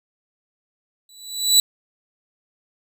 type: tone with exponential growth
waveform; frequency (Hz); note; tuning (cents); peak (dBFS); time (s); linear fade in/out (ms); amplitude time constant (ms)
25% pulse; 3951; B7; 0; -5; 1.09-1.6; 2; 110
effects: none